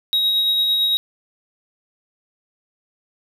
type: tone with tremolo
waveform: triangle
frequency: 3801 Hz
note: A#7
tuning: 33 cents sharp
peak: -13 dBFS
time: 0.13-0.97 s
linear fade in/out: 0 ms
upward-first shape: sine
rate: 8.9 Hz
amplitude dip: 25%
effects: none